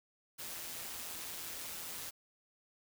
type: noise with amplitude modulation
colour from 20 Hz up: white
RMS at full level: -42 dBFS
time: 0.38-2.11 s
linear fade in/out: 20 ms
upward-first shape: sine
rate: 167 Hz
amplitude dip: 45%
effects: none